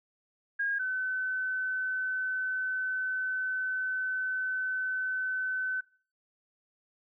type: tone pair in turn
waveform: sine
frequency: 1629 / 1517.6 Hz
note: G#6 / F#6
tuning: -34 / +43 cents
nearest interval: minor second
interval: 123 cents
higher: first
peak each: -27 / -29 dBFS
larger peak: first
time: 0.59-0.79 / 0.79-5.81 s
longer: second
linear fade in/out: 10 ms
effects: noise-tail reverb RT60 0.4 s tail -20 dB re dry